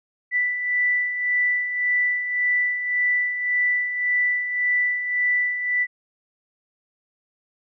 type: beating tone pair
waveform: sine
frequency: 1975.5 / 1977.3 Hz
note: B6 / B6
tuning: 0 / +2 cents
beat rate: 1.8 Hz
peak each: -28 / -20 dBFS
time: 0.31-5.87 s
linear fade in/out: 50 ms
effects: none